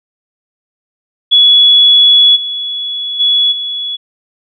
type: tone with level steps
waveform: sine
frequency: 3388 Hz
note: G#7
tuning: 34 cents sharp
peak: -3 / -16 / -7 / -16 dBFS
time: 1.31-3.97 s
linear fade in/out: 20 ms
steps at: 2.35 / 3.19 / 3.51 s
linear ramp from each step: 20 ms
effects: none